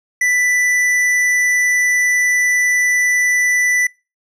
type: tone with hard clipping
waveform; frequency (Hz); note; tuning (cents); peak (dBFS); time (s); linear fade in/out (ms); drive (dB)
triangle; 1982; B6; +6; -14; 0.21-3.87; 5; 13
effects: noise-tail reverb RT60 0.3 s tail -25 dB re dry